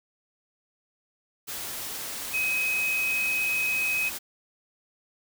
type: tone in noise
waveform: sine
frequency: 2534 Hz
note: D#7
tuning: 31 cents sharp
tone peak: -24 dBFS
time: 2.33-4.1 s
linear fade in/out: 20 ms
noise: white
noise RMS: -35 dBFS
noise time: 1.47-4.19 s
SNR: +8 dB
effects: none